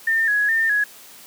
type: tone with vibrato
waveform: sine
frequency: 1739 Hz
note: A6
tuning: 21 cents flat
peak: -16 dBFS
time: 0.07-0.84 s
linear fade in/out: 5 ms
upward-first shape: square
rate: 2.4 Hz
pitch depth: 66 cents each way
effects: white hiss -44 dBFS RMS until 1.26 s + high-pass 150 Hz 12 dB/octave